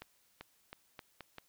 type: accelerating click train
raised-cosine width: 0.3 ms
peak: -29 dBFS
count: 6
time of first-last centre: 0.02-1.383 s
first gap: 390 ms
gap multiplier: 0.82
effects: white hiss -71 dBFS RMS until 1.48 s